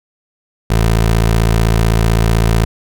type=tone; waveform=20% pulse; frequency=55.8 Hz; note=A1; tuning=25 cents sharp; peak=-5 dBFS; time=0.7-2.65 s; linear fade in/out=5 ms; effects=none